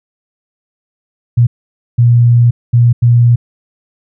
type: tone bursts at uneven times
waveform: sine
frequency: 119.5 Hz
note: A#2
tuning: 43 cents sharp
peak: -4 dBFS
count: 4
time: 1.37-1.47 / 1.98-2.51 / 2.73-2.93 / 3.02-3.36 s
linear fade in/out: 10 ms
effects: none